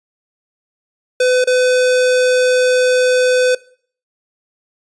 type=tone with dropouts; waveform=square; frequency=504 Hz; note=B4; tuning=35 cents sharp; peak=-11 dBFS; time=1.2-3.55 s; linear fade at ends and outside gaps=5 ms; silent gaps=1.442-1.472 s; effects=noise-tail reverb RT60 0.5 s tail -21 dB re dry + resampled to 22050 Hz